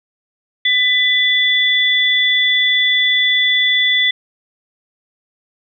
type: tone pair together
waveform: sine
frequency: 1997 / 3458 Hz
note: B6 / A7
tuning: +19 / -31 cents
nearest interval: minor seventh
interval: 950 cents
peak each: -14 dBFS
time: 0.65-4.11 s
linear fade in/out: 5 ms
effects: none